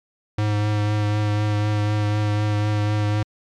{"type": "tone with vibrato", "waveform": "square", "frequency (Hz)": 105, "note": "G#2", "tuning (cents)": 19, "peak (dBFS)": -19, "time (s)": [0.38, 3.23], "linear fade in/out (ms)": 5, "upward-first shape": "triangle", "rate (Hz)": 4, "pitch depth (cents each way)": 19, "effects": ["low-pass 5000 Hz 12 dB/octave", "MP3 96 kbps"]}